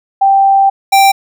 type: tone pair in turn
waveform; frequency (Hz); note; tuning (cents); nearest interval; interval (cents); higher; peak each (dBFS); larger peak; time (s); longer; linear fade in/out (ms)
sine / square; 784 / 784; G5 / G5; 0 / 0; unison; 0; neither; -5; neither; 0.21-0.7 / 0.92-1.12; first; 10
effects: none